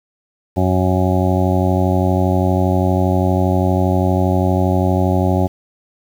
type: harmonic tone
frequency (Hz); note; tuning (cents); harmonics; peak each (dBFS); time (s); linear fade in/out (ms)
92.5; F#2; 0; 1 / 2 / 3 / 4 / 6 / 7 / 8 / 9; -16 / -19 / -21 / -22 / -24 / -24 / -25 / -26; 0.56-5.48; 20
effects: 7-bit